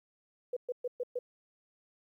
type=tone bursts; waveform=sine; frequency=493.9 Hz; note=B4; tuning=in tune; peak=-31 dBFS; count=5; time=0.53-1.19 s; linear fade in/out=5 ms; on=36 ms; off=120 ms; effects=12-bit